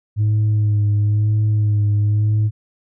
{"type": "tone with vibrato", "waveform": "sine", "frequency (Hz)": 105.3, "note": "G#2", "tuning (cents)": 24, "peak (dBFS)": -11, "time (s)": [0.16, 2.51], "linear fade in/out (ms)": 50, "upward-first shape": "sine", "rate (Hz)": 1, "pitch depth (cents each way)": 29, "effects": ["tanh soft clip ceiling -12 dBFS"]}